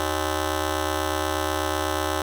10% pulse ring-modulated tone, 231.8 Hz, A#3, 10 cents flat, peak -12 dBFS, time 0-2.22 s, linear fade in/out 0 ms, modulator 150 Hz, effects none

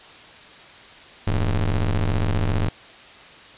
40% pulse ring-modulated tone, 62.5 Hz, B1, 21 cents sharp, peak -15 dBFS, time 1.27-2.69 s, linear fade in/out 5 ms, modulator 38.7 Hz, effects white hiss -44 dBFS RMS until 3.57 s + resampled to 8000 Hz

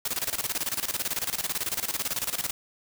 white noise with tremolo, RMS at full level -28 dBFS, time 0.05-2.51 s, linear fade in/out 5 ms, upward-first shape square, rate 18 Hz, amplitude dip 80%, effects none

